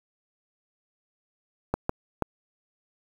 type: clicks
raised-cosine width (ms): 1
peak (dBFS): -10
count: 3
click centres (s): 1.74 / 1.894 / 2.223
effects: 7-bit